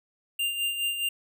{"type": "tone with tremolo", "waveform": "square", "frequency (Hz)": 2794, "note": "F7", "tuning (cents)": 0, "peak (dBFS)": -25, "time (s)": [0.39, 1.09], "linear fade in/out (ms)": 5, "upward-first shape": "sine", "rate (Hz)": 4.8, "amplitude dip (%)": 55, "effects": []}